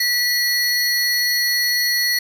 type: tone pair together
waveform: square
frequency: 1953 / 4349 Hz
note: B6 / C#8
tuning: -20 / -34 cents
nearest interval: octave + major second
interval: 1386 cents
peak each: -20 dBFS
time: 0-2.19 s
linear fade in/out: 5 ms
effects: none

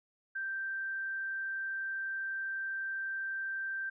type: tone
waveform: sine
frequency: 1568 Hz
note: G6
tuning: in tune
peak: -34 dBFS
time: 0.35-3.9 s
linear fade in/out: 10 ms
effects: none

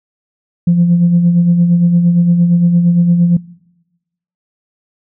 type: tone with tremolo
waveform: sine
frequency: 173.1 Hz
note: F3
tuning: 15 cents flat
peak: -4 dBFS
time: 0.67-3.37 s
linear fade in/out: 5 ms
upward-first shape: sine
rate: 8.7 Hz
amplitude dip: 50%
effects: noise-tail reverb RT60 1.0 s tail -23 dB re dry + tanh soft clip ceiling -2 dBFS

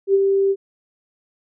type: tone with ADSR envelope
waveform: sine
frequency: 392 Hz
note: G4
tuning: in tune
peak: -10 dBFS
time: 0.07-0.56 s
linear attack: 72 ms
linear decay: 33 ms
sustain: -4 dB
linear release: 51 ms
effects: none

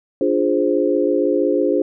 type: chord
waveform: sine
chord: D half-diminished seventh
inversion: none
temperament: equal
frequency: 293.7 / 349.2 / 415.3 / 523.3 Hz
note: D4 / F4 / Ab4 / C5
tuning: 0 / 0 / 0 / 0 cents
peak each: -20 dBFS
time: 0.21-1.82 s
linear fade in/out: 2 ms
effects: none

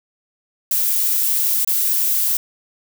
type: noise with dropouts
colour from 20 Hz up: violet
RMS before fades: -18 dBFS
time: 0.71-2.37 s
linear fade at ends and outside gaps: 2 ms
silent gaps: 1.648-1.674 s
effects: none

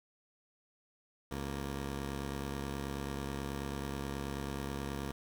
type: tone pair together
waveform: 10% pulse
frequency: 69.3 / 233.4 Hz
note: C#2 / A#3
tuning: 0 / +2 cents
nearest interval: octave + major sixth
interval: 2102 cents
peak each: -29 / -38 dBFS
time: 1.31-5.12 s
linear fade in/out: 5 ms
effects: none

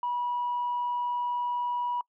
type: tone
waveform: sine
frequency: 972 Hz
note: B5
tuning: 28 cents flat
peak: -26 dBFS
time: 0.03-2.01 s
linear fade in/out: 2 ms
effects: noise-tail reverb RT60 0.1 s tail -26 dB re dry + tanh soft clip ceiling -23 dBFS

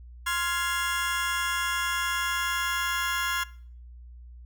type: chord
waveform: 30% pulse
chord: F minor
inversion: second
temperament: just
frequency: 1047.7 / 1396.9 / 1676.3 Hz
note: C6 / F6 / Ab6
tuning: +2 / 0 / +16 cents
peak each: -28 dBFS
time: 0.26-3.44 s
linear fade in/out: 10 ms
effects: noise-tail reverb RT60 0.5 s tail -20 dB re dry + added 60 Hz sine -43 dBFS peak until 4.45 s

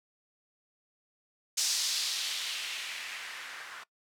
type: noise with low-pass filter sweep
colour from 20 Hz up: violet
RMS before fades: -35 dBFS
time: 1.57-3.84 s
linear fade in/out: 10 ms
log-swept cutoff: 5700 to 1400 Hz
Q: 1.6
effects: noise-tail reverb RT60 0.1 s tail -21 dB re dry

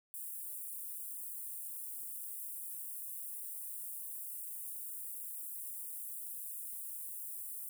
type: high-pass noise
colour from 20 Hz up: white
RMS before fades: -44 dBFS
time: 0.14-7.69 s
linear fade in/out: 0 ms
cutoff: 8700 Hz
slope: 48 dB/octave
effects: none

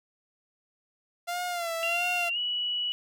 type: tone with vibrato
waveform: sawtooth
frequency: 688 Hz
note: F5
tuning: 26 cents flat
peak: -26 dBFS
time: 1.27-2.3 s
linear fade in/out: 20 ms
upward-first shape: sine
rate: 1.5 Hz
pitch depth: 71 cents each way
type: tone with pitch glide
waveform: sine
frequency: 2757 to 2938 Hz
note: F7 to F#7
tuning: -23 to -13 cents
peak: -27 dBFS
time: 1.83-2.92 s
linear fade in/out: 0 ms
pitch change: +110 cents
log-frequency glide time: 2.32-2.38 s
effects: none

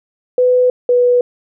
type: tone pair in turn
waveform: sine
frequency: 500 / 490.8 Hz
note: B4 / B4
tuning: +21 / -11 cents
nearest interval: unison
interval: 32 cents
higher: first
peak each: -8 dBFS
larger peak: neither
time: 0.38-0.7 / 0.89-1.21 s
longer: neither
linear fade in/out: 2 ms
effects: none

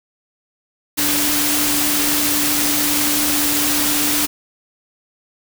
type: tone in noise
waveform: sine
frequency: 293.7 Hz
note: D4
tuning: in tune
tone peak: -23 dBFS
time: 0.97-4.27 s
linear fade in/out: 20 ms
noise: white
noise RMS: -18 dBFS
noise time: 0.97-4.27 s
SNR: -8 dB
effects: none

